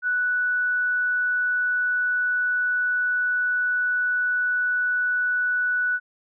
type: tone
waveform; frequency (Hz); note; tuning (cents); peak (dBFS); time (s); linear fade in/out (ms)
sine; 1480; F#6; 0; -20; 0.02-6; 50
effects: none

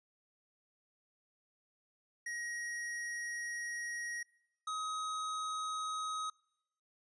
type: tone pair in turn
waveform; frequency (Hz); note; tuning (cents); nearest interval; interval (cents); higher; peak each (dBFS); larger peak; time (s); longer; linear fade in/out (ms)
square; 1891 / 1264.6; A#6 / D#6; +24 / +28; perfect fifth; 696; first; -39 / -37; second; 2.26-4.23 / 4.67-6.3; first; 5
effects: noise-tail reverb RT60 0.9 s tail -26 dB re dry + resampled to 22050 Hz

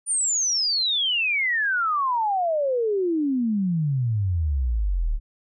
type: exponential sweep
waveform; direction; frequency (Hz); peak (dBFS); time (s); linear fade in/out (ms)
sine; down; 9397 to 34.45; -20; 0.06-5.2; 50
effects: none

